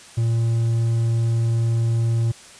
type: tone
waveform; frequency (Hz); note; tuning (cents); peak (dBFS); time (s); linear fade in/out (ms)
triangle; 115.3; A#2; -19; -15; 0.17-2.32; 10
effects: white hiss -44 dBFS RMS until 2.59 s + resampled to 22050 Hz